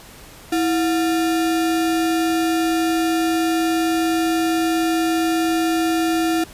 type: tone with sample-and-hold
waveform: sine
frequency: 327.2 Hz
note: E4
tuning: 13 cents flat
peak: -16 dBFS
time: 0.52-6.44 s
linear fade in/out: 5 ms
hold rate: 1050 Hz
effects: pink hiss -42 dBFS RMS until 6.53 s + resampled to 32000 Hz